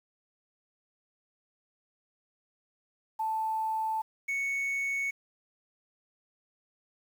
sine / triangle tone pair in turn, 880 / 2217 Hz, A5 / C#7, 0 / 0 cents, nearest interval octave + major third, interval 1600 cents, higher second, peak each -28 / -27 dBFS, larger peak second, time 3.19-4.02 / 4.28-5.11 s, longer neither, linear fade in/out 10 ms, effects 9-bit

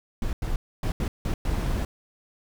brown noise bursts at uneven times, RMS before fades -26 dBFS, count 6, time 0.22-0.33 / 0.42-0.56 / 0.83-0.92 / 1-1.08 / 1.25-1.34 / 1.45-1.85 s, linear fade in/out 2 ms, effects none

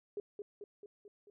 sine tone with echo, 410 Hz, G#4, 22 cents flat, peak -36 dBFS, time 0.17-0.2 s, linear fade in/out 2 ms, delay 220 ms, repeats 5, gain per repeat -4 dB, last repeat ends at 1.3 s, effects none

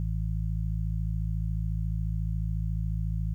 harmonic tone, 54.1 Hz, A1, 29 cents flat, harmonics 1 / 2 / 3, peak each -29 / -32 / -34 dBFS, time 0-3.34 s, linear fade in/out 0 ms, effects 11-bit

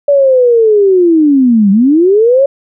sine linear two-way sweep, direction down then up, 578 to 190.6 to 565 Hz, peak -4 dBFS, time 0.08-2.46 s, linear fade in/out 5 ms, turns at 1.71 s, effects none

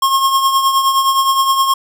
square tone with tremolo, 1078 Hz, C#6, 49 cents flat, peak -9 dBFS, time 0.02-1.74 s, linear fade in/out 5 ms, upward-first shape triangle, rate 9.6 Hz, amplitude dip 60%, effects none

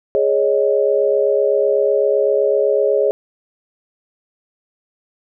sine chord, Ab suspended fourth, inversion none, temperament equal, 415.3 / 554.4 / 622.3 Hz, Ab4 / Db5 / Eb5, 0 / 0 / 0 cents, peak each -16 / -16 / -20 dBFS, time 0.15-3.11 s, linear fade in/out 0 ms, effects none

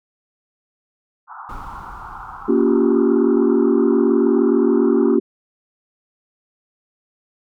white band-pass noise, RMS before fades -35 dBFS, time 1.27-5.19 s, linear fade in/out 50 ms, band 770 to 1400 Hz, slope 96 dB/octave
brown noise with exponential decay, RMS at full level -34 dBFS, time 1.49-4.71 s, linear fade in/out 5 ms, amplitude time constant 700 ms
sine chord, G half-diminished seventh, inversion first, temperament just, 235.2 / 282.2 / 352.8 / 392 Hz, Bb3 / Db4 / F4 / G4, +16 / +31 / +18 / 0 cents, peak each -18 dBFS, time 2.48-5.2 s, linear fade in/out 10 ms
effects none

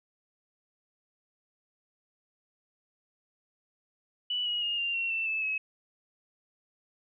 sine tone with pitch steps, 2960 / 2901 / 2843 / 2786 / 2730 / 2675 / 2622 / 2569 Hz, F#7 / F#7 / F7 / F7 / F7 / E7 / E7 / E7, 0 / -35 / +30 / -5 / -40 / +25 / -10 / -45 cents, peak -28 dBFS, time 4.3-5.58 s, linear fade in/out 5 ms, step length 160 ms, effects none

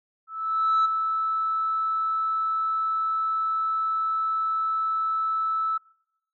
sine tone with ADSR envelope, 1311 Hz, E6, 10 cents flat, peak -15 dBFS, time 0.27-5.78 s, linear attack 580 ms, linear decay 15 ms, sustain -7 dB, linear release 10 ms, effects noise-tail reverb RT60 0.8 s tail -24 dB re dry + tanh soft clip ceiling -16 dBFS

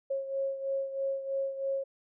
sine beating tone pair, 543 / 546.1 Hz, C#5 / C#5, -36 / -26 cents, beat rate 3.1 Hz, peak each -31 / -37 dBFS, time 0.1-1.84 s, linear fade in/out 10 ms, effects none

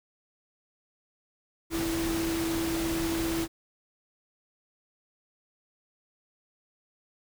sine tone in noise, 330 Hz, E4, 2 cents sharp, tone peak -28 dBFS, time 1.7-3.48 s, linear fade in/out 50 ms, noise pink, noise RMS -34 dBFS, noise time 1.7-3.48 s, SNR +3 dB, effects none

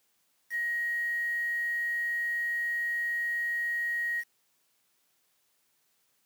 sine tone with quantisation, 1887 Hz, A#6, 21 cents sharp, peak -28 dBFS, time 0.5-4.24 s, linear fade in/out 50 ms, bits 8, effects white hiss -72 dBFS RMS until 6.25 s + high-pass 100 Hz 12 dB/octave

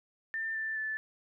sine tone with pitch steps, 1792 / 1770.4 / 1749 Hz, A6 / A6 / A6, +31 / +10 / -11 cents, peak -32 dBFS, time 0.34-0.97 s, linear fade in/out 0 ms, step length 210 ms, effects none

